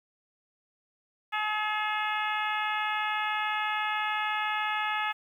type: harmonic tone with a mistuned harmonic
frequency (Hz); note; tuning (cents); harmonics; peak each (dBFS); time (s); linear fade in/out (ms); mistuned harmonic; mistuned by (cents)
426.1; G#4; +44; 2 / 3 / 4 / 5 / 6 / 7 / 8; -32 / -33 / -34 / -36 / -37 / -40 / -43; 1.32-5.13; 20; 7; -68
effects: 10-bit